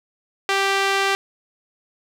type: tone with band-pass filter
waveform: sawtooth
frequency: 392 Hz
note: G4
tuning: in tune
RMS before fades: -20 dBFS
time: 0.49-1.15 s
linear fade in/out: 0 ms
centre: 2300 Hz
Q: 0.67
effects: 8-bit